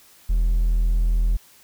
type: tone with hard clipping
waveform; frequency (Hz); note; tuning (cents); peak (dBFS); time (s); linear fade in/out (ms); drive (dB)
triangle; 41.2; E1; 0; -17; 0.29-1.37; 10; 5
effects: white hiss -52 dBFS RMS until 1.63 s